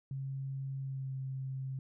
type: tone with pitch glide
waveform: sine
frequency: 135.3 to 132.9 Hz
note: C#3 to C3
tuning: -42 to +27 cents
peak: -36 dBFS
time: 0.11-1.79 s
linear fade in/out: 2 ms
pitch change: -31 cents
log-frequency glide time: 0.79-1.15 s
effects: none